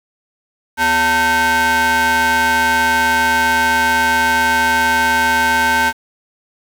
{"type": "ring-modulated tone", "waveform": "45% pulse", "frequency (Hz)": 323.9, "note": "E4", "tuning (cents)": -30, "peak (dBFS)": -9, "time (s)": [0.77, 5.93], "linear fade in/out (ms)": 50, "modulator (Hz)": 1220, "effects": ["7-bit"]}